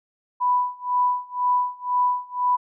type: tone with tremolo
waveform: sine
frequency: 990 Hz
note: B5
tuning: 4 cents sharp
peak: -16 dBFS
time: 0.4-2.57 s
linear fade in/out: 20 ms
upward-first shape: sine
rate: 2 Hz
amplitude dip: 95%
effects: none